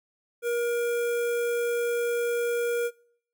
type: tone with notch filter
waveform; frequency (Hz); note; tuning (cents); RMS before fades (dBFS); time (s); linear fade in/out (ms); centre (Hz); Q
square; 475; A#4; +33; -27; 0.42-2.91; 50; 4500; 0.99
effects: noise-tail reverb RT60 0.6 s tail -24 dB re dry